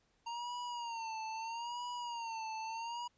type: tone with vibrato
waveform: square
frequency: 927 Hz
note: A#5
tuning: 10 cents flat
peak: -40 dBFS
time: 0.26-3.08 s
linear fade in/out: 10 ms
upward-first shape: sine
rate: 0.77 Hz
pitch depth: 87 cents each way
effects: pink hiss -75 dBFS RMS until 3.17 s + resampled to 16000 Hz